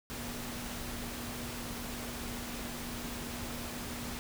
sine tone in noise, 240 Hz, B3, 49 cents flat, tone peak -44 dBFS, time 0.1-4.19 s, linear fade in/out 0 ms, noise pink, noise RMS -41 dBFS, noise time 0.1-4.19 s, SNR -6 dB, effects none

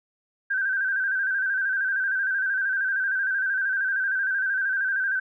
sine tone with vibrato, 1563 Hz, G6, 6 cents flat, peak -22 dBFS, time 0.5-5.2 s, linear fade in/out 10 ms, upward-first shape square, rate 13 Hz, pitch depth 48 cents each way, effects none

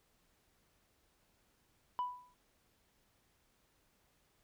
sine tone with exponential decay, 990 Hz, B5, 4 cents sharp, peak -29 dBFS, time 1.99-2.34 s, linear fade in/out 0 ms, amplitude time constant 74 ms, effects tanh soft clip ceiling -31 dBFS + pink hiss -74 dBFS RMS until 4.43 s

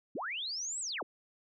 sine linear two-way sweep, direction up then down, 168.1 to 8120 to 168.1 Hz, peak -35 dBFS, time 0.15-1.03 s, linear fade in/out 5 ms, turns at 0.8 s, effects none

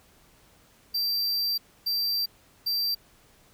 square tone bursts at uneven times, 4699 Hz, D8, in tune, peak -25 dBFS, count 3, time 0.94-1.58 / 1.86-2.26 / 2.66-2.95 s, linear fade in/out 10 ms, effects pink hiss -59 dBFS RMS until 3.53 s

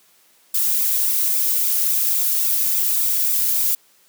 violet noise with flanger, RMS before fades -19 dBFS, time 0.54-3.75 s, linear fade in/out 5 ms, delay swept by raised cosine 0.81 to 2.41 ms, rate 3.6 Hz, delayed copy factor +0.75, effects white hiss -56 dBFS RMS until 4.08 s + high-pass 150 Hz 12 dB/octave

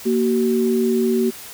sine tone pair together, 233.1 / 378.5 Hz, A#3 / F#4, 0 / +39 cents, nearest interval minor sixth, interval 839 cents, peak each -18 dBFS, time 0.05-1.31 s, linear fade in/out 20 ms, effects white hiss -37 dBFS RMS until 1.53 s

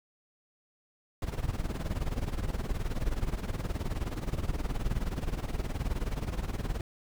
brown noise with tremolo, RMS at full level -29 dBFS, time 1.22-6.81 s, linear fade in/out 2 ms, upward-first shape sine, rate 19 Hz, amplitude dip 80%, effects none

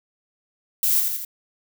violet noise with echo, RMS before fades -20 dBFS, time 0.83-1 s, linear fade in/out 2 ms, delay 83 ms, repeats 3, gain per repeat -4 dB, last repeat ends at 1.249 s, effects none

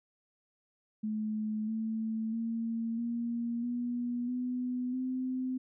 sine tone with pitch steps, 215.2 / 221.6 / 228.3 / 235.1 / 242.1 / 249.4 / 256.8 Hz, A3 / A3 / A#3 / A#3 / B3 / B3 / C4, -38 / +13 / -36 / +15 / -34 / +17 / -32 cents, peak -31 dBFS, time 1.03-5.58 s, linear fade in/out 10 ms, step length 650 ms, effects none

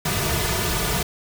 pink noise with comb filter, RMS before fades -23 dBFS, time 0.05-1.03 s, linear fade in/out 5 ms, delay 3.7 ms, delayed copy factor -0.8, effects none

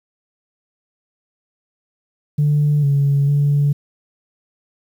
sine tone with pitch steps, 147.6 / 140.8 / 143.9 Hz, D3 / C#3 / D3, +9 / +27 / -35 cents, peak -11 dBFS, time 2.38-3.73 s, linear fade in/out 10 ms, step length 450 ms, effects tanh soft clip ceiling -9 dBFS + 8-bit

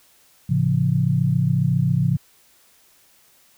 sine chord, A augmented, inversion none, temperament just, 110 / 137.5 / 171.88 Hz, A2 / C#3 / E#3, 0 / -14 / -27 cents, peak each -23 / -19 / -21 dBFS, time 0.49-2.17 s, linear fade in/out 10 ms, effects white hiss -56 dBFS RMS until 3.57 s

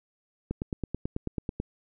click train, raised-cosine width 3 ms, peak -17 dBFS, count 11, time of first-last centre 0.51-1.601 s, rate 9.17 Hz, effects none

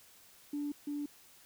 sine tone pair in turn, 290.9 / 290.9 Hz, D4 / D4, -16 / -16 cents, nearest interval unison, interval 0 cents, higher neither, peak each -33 / -34 dBFS, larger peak first, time 0.53-0.72 / 0.87-1.06 s, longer neither, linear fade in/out 5 ms, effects tanh soft clip ceiling -29 dBFS + white hiss -60 dBFS RMS until 1.45 s

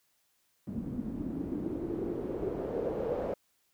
white noise with low-pass filter sweep, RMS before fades -35 dBFS, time 0.67-3.34 s, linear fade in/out 2 ms, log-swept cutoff 220 to 550 Hz, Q 4, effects white hiss -73 dBFS RMS until 3.73 s

